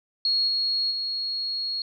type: tone with level steps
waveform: sine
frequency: 4308 Hz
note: C8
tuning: 50 cents sharp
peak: -20 / -22 / -26 dBFS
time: 0.25-1.82 s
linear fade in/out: 2 ms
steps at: 0.47 / 0.9 s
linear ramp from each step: 20 ms
effects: none